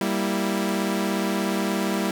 sawtooth chord, E diminished, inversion first, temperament equal, 196 / 233.1 / 329.6 Hz, G3 / Bb3 / E4, 0 / 0 / 0 cents, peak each -21 / -25 / -24 dBFS, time 0.01-2.11 s, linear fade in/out 2 ms, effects none

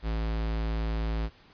square tone, 55 Hz, A1, in tune, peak -28 dBFS, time 0.02-1.3 s, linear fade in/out 50 ms, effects pink hiss -57 dBFS RMS until 1.53 s + resampled to 11025 Hz

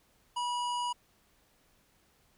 harmonic tone, 971 Hz, B5, 30 cents flat, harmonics 1 / 3 / 5 / 7 / 9 / 10, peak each -31 / -39 / -48 / -49 / -53 / -53 dBFS, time 0.36-0.93 s, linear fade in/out 10 ms, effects pink hiss -68 dBFS RMS until 2.37 s

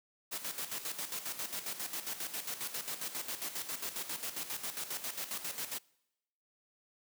white noise with tremolo, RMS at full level -38 dBFS, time 0.31-5.79 s, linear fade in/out 20 ms, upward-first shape square, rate 7.4 Hz, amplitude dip 65%, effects noise-tail reverb RT60 0.9 s tail -25 dB re dry + high-pass 150 Hz 12 dB/octave

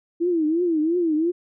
sine tone with vibrato, 329.6 Hz, E4, in tune, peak -18 dBFS, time 0.2-1.32 s, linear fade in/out 20 ms, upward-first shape triangle, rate 2.9 Hz, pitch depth 170 cents each way, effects none

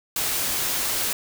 white noise, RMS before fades -25 dBFS, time 0.16-1.13 s, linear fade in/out 2 ms, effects none

